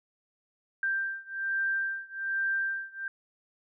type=beating tone pair; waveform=sine; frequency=1576 / 1577.2 Hz; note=G6 / G6; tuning=+9 / +10 cents; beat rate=1.2 Hz; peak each=-31 / -32 dBFS; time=0.83-3.08 s; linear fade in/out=2 ms; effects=none